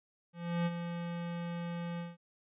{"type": "tone with ADSR envelope", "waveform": "square", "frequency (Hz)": 171.6, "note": "F3", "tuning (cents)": -30, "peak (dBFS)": -29, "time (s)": [0.33, 2.17], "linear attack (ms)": 330, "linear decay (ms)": 37, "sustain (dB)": -8, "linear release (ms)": 180, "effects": ["resampled to 8000 Hz"]}